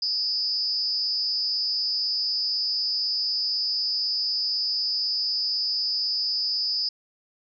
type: tone with amplitude modulation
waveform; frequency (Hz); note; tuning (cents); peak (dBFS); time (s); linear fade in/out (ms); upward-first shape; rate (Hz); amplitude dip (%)
sine; 4978; D#8; 0; -19; 0.02-6.89; 5; sine; 288; 95
effects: none